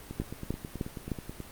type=two click trains; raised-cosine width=3 ms; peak=-24 / -17 dBFS; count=13 / 4; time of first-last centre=0.11-1.403 / 0.2-1.117 s; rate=9.28 / 3.27 Hz; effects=pink hiss -48 dBFS RMS until 1.51 s + Opus 32 kbps